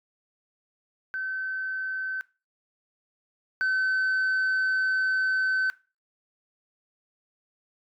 sine tone pair in turn, 1533 / 1526.9 Hz, G6 / G6, -39 / -46 cents, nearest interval unison, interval 7 cents, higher first, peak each -28 / -20 dBFS, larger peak second, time 1.14-2.21 / 3.61-5.7 s, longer second, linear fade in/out 0 ms, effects noise-tail reverb RT60 0.3 s tail -20 dB re dry + tanh soft clip ceiling -21 dBFS

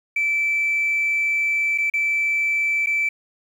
sine tone with dropouts, 2323 Hz, D7, 20 cents flat, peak -17 dBFS, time 0.16-3.09 s, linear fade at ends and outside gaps 5 ms, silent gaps 1.778-1.783 / 1.9-1.937 / 2.861-2.869 s, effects tanh soft clip ceiling -14 dBFS + 8-bit

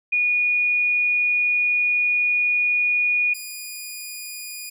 sine / 10% pulse tone pair in turn, 2452 / 2452 Hz, D#7 / D#7, -26 / -26 cents, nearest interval unison, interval 0 cents, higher neither, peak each -17 / -23 dBFS, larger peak first, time 0.12-3.34 / 3.34-4.7 s, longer first, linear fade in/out 10 ms, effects none

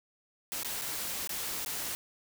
white noise with dropouts, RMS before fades -36 dBFS, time 0.52-1.95 s, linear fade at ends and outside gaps 0 ms, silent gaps 0.632-0.647 / 0.813-0.819 / 1.274-1.293 / 1.648-1.661 s, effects none

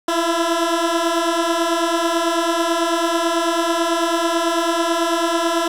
15% pulse beating tone pair, 329.6 / 338.7 Hz, E4 / E4, 0 / +47 cents, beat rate 9.1 Hz, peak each -15 / -12 dBFS, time 0.08-5.68 s, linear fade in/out 5 ms, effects low-pass 10000 Hz 12 dB/octave + 7-bit

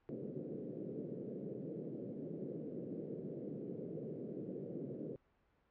white band-pass noise, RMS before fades -45 dBFS, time 0.09-5.16 s, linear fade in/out 0 ms, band 130 to 490 Hz, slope 48 dB/octave, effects pink hiss -75 dBFS RMS until 5.7 s + low-pass 2000 Hz 12 dB/octave

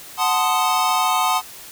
square chord, F# diminished seventh, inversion none, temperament equal with one note detuned, 740 / 880 / 1036.3 / 1244.5 Hz, F#5 / A5 / C6 / Eb6, 0 / 0 / -17 / 0 cents, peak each -23 dBFS, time 0.17-1.42 s, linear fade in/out 50 ms, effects white hiss -39 dBFS RMS until 1.71 s

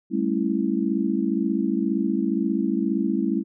sine chord, A dominant seventh, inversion third, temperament just, 198 / 220 / 275 / 330 Hz, G3 / A3 / C#4 / E4, +18 / 0 / -14 / +2 cents, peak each -26 dBFS, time 0.1-3.44 s, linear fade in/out 50 ms, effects none

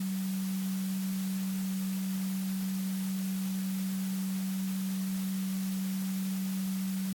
sine tone in noise, 190 Hz, F#3, 46 cents sharp, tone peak -30 dBFS, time 0-7.13 s, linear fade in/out 5 ms, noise white, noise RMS -45 dBFS, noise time 0-7.13 s, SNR +12 dB, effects AAC 64 kbps

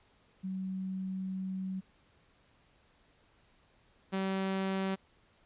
sine / sawtooth tone pair in turn, 188.8 / 191.88 Hz, F#3 / G3, +35 / -37 cents, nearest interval unison, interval 28 cents, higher second, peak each -34 / -27 dBFS, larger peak second, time 0.43-1.81 / 4.12-4.96 s, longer first, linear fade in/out 20 ms, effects pink hiss -67 dBFS RMS until 5.45 s + resampled to 8000 Hz

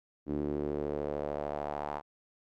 sawtooth tone with band-pass filter sweep, 73.42 Hz, D2, in tune, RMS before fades -35 dBFS, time 0.26-2.02 s, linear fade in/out 50 ms, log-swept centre 300 to 880 Hz, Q 2.8, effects none

